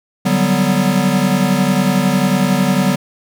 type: chord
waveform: square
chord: G major seventh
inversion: second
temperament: equal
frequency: 146.83 / 185 / 196 / 246.9 Hz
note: D3 / F#3 / G3 / B3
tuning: 0 / 0 / 0 / 0 cents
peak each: -21 / -17 / -18 / -19 dBFS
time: 0.25-2.96 s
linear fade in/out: 10 ms
effects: none